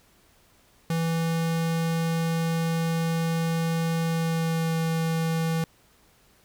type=tone with pitch glide; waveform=square; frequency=164.81 to 163.29 Hz; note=E3 to E3; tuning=0 to -16 cents; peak=-24 dBFS; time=0.9-5.64 s; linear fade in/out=2 ms; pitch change=-16 cents; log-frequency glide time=4.01-4.77 s; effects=pink hiss -60 dBFS RMS until 6.44 s